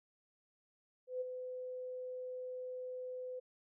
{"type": "tone with ADSR envelope", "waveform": "sine", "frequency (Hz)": 506, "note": "B4", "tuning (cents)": 42, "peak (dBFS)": -34, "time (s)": [1.07, 3.4], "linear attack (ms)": 140, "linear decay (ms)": 19, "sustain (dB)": -7, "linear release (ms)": 13, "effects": []}